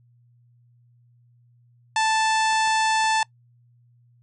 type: harmonic tone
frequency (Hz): 880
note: A5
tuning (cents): 0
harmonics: 1 / 2 / 3 / 4 / 5 / 6 / 7 / 8 / 9 / 10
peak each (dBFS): -20 / -26 / -30 / -32 / -34 / -36 / -37 / -38 / -39 / -40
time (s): 1.96-3.23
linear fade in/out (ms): 2
type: clicks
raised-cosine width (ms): 0.5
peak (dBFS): -26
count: 3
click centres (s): 2.53 / 2.676 / 3.041
effects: noise-tail reverb RT60 0.1 s tail -24 dB re dry + added 120 Hz sine -55 dBFS peak until 4.22 s